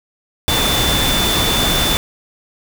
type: tone in noise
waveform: sine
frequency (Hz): 3520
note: A7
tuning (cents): 0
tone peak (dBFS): -18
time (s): 0.48-1.97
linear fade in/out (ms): 0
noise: pink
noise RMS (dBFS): -17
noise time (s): 0.48-1.97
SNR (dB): -4
effects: none